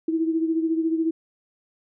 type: beating tone pair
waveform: sine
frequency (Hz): 322.9 / 336.9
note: E4 / E4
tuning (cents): -36 / +38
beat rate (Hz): 14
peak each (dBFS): -21 / -28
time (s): 0.08-1.11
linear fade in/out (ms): 5
effects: none